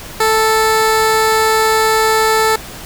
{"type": "tone", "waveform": "15% pulse", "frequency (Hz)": 440, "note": "A4", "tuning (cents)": 0, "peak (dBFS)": -4, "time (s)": [0.2, 2.56], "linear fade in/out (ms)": 5, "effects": ["pink hiss -31 dBFS RMS until 2.85 s"]}